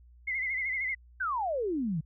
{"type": "tone with vibrato", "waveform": "sine", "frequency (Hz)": 2084, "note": "C7", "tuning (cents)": -7, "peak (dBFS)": -29, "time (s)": [0.27, 0.95], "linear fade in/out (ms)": 10, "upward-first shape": "sine", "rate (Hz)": 13, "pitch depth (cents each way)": 75}
{"type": "exponential sweep", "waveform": "sine", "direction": "down", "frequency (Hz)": [1597, 145.8], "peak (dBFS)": -28, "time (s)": [1.2, 2.01], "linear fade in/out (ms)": 10}
{"effects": ["added 60 Hz sine -53 dBFS peak until 2.05 s"]}